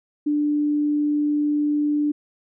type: tone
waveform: sine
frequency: 295.5 Hz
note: D4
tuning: 11 cents sharp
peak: -18 dBFS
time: 0.26-2.12 s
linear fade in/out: 10 ms
effects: none